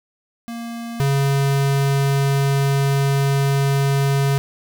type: tone pair in turn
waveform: square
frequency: 233.1 / 138.6 Hz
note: A#3 / C#3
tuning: 0 / 0 cents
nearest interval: major sixth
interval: 900 cents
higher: first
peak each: -28 / -16 dBFS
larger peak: second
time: 0.48-1 / 1-4.38 s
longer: second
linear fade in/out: 0 ms
effects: none